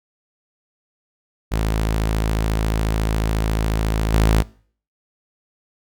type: tone with level steps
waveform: sawtooth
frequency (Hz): 54.1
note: A1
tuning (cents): -29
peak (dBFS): -14 / -9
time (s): 1.51-4.43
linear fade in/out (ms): 20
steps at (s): 4.13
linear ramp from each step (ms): 5
effects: noise-tail reverb RT60 0.5 s tail -23 dB re dry